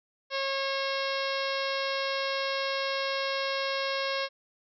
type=harmonic tone with a mistuned harmonic; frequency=544 Hz; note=C#5; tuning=33 cents flat; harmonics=1 / 2 / 3 / 4 / 5 / 6 / 7 / 8 / 9 / 10; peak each=-32 / -35 / -37 / -38 / -39 / -40 / -40 / -41 / -42 / -42 dBFS; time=0.3-4.29 s; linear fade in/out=50 ms; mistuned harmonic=8; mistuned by=-38 cents; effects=none